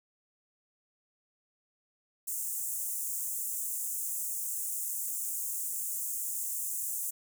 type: high-pass noise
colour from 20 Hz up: pink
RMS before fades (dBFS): -35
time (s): 2.27-7.11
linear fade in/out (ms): 10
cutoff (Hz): 7000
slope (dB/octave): 48
effects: none